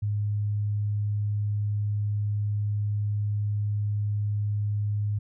sine tone, 103.83 Hz, G#2, in tune, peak -24 dBFS, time 0.02-5.19 s, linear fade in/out 10 ms, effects none

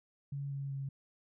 sine tone with pitch steps, 140.4 / 138.71 / 137.03 Hz, C#3 / C#3 / C#3, +22 / +1 / -20 cents, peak -36 dBFS, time 0.32-0.89 s, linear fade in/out 5 ms, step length 190 ms, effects none

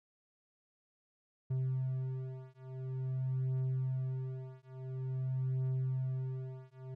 triangle beating tone pair, 130 / 130.48 Hz, C3 / C3, -11 / -4 cents, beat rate 0.48 Hz, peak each -35 / -35 dBFS, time 1.5-6.95 s, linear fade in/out 10 ms, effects none

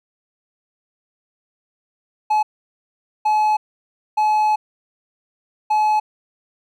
triangle tone bursts at uneven times, 854 Hz, G#5, 48 cents sharp, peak -12 dBFS, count 4, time 2.3-2.43 / 3.25-3.57 / 4.17-4.56 / 5.7-6 s, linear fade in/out 10 ms, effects none

